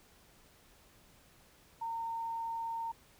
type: tone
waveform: sine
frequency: 915 Hz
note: A#5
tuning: 32 cents flat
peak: -35 dBFS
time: 1.81-2.92 s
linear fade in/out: 10 ms
effects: pink hiss -63 dBFS RMS until 3.19 s